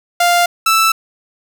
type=tone pair in turn; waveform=sawtooth; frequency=698.5 / 1321.5 Hz; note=F5 / E6; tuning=0 / +4 cents; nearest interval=major seventh; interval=1104 cents; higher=second; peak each=-6 dBFS; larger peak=neither; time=0.2-0.46 / 0.66-0.92 s; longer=neither; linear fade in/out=5 ms; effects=none